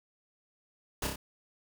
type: noise with echo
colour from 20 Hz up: pink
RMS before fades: -33 dBFS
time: 1.02-1.07 s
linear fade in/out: 5 ms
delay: 30 ms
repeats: 3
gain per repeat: -3 dB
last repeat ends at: 1.16 s
effects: none